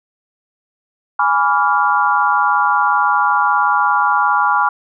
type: chord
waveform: sine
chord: G# diminished seventh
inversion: none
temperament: equal with one note detuned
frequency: 830.6 / 987.8 / 1153.1 / 1396.9 Hz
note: G#5 / B5 / D6 / F6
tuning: 0 / 0 / -32 / 0 cents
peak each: -17 dBFS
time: 1.19-4.69 s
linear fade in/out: 5 ms
effects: none